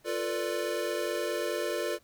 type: chord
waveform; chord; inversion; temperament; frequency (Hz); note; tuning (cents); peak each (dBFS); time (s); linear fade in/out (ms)
square; B half-diminished seventh; second; equal with one note detuned; 349.2 / 444.6 / 493.9 / 587.3; F4 / A4 / B4 / D5; 0 / +18 / 0 / 0; -36 / -36 / -37 / -35; 0.04-1.99; 50
effects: pink hiss -65 dBFS RMS until 2.03 s